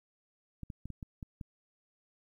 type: clicks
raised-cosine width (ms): 5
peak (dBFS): -29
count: 7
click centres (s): 0.633 / 0.702 / 0.856 / 0.903 / 1.028 / 1.228 / 1.412
effects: 11-bit